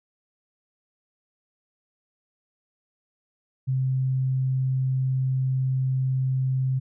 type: tone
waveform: sine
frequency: 131 Hz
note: C3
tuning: 2 cents sharp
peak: -21 dBFS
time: 3.67-6.8 s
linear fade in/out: 20 ms
effects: none